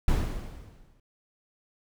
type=noise with exponential decay; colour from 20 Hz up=brown; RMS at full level=-22 dBFS; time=0.08-1 s; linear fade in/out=2 ms; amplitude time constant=200 ms; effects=none